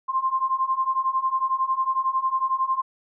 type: beating tone pair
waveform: sine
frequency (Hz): 1046.5 / 1057.5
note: C6 / C6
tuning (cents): 0 / +18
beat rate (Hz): 11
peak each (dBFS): -25 / -23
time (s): 0.08-2.82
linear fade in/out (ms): 20
effects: none